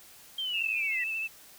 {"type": "linear sweep", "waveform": "sine", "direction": "down", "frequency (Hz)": [3199, 1913], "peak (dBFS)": -30, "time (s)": [0.38, 1.04], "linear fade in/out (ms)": 5}
{"type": "tone with vibrato", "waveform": "sine", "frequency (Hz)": 2637, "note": "E7", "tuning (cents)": 0, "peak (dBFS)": -30, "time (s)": [0.53, 1.28], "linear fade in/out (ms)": 20, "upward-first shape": "sine", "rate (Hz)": 13, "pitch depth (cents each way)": 28}
{"effects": ["white hiss -53 dBFS RMS until 1.58 s"]}